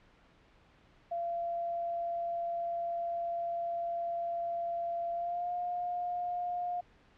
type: tone with pitch glide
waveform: sine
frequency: 685 to 709.6 Hz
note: F5 to F5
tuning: -34 to +27 cents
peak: -32 dBFS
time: 1.11-6.81 s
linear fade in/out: 10 ms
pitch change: +61 cents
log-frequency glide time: 5.13-5.52 s
effects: pink hiss -63 dBFS RMS until 7.17 s + low-pass 3000 Hz 12 dB/octave